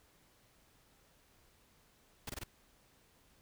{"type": "noise bursts", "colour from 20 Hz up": "pink", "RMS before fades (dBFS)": -42, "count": 4, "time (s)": [2.27, 2.437], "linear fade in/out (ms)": 5, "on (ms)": 26, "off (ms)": 21, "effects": ["pink hiss -68 dBFS RMS until 3.41 s"]}